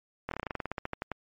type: slowing click train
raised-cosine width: 0.5 ms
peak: -18 dBFS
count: 17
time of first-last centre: 0.29-1.117 s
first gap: 23 ms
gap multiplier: 1.1
effects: MP3 48 kbps